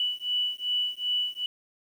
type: beating tone pair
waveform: sine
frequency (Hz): 2960 / 2962.6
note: F#7 / F#7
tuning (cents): 0 / +2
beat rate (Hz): 2.6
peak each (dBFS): -29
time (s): 0-1.46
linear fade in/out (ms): 2
effects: 9-bit